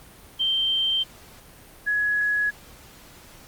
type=tone pair in turn; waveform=sine; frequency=3136 / 1680.5 Hz; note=G7 / G#6; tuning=0 / +20 cents; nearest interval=major seventh; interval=1080 cents; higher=first; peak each=-20 dBFS; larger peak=neither; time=0.39-1.04 / 1.86-2.51 s; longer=neither; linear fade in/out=20 ms; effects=pink hiss -48 dBFS RMS until 3.47 s + Opus 32 kbps